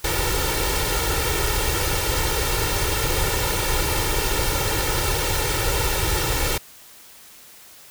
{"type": "noise with comb filter", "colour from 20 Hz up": "pink", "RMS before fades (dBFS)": -22, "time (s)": [0.04, 6.58], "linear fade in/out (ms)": 5, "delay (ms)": 2.2, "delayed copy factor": 0.8, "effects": ["white hiss -46 dBFS RMS until 7.9 s"]}